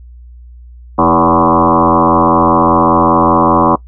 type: tone with frequency modulation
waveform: sine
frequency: 659.3 Hz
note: E5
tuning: in tune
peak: -6 dBFS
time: 0.98-3.76 s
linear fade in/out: 10 ms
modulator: 85.1 Hz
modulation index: 5.8
effects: noise-tail reverb RT60 0.1 s tail -21 dB re dry + added 60 Hz sine -32 dBFS peak until 3.87 s